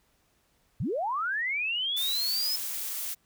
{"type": "linear sweep", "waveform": "sine", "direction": "up", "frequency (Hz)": [82.41, 5200], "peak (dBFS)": -27, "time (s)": [0.8, 2.56], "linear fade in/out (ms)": 5}
{"type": "noise", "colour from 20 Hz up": "blue", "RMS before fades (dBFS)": -34, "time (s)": [1.96, 3.15], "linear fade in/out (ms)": 20}
{"effects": ["pink hiss -69 dBFS RMS until 3.25 s"]}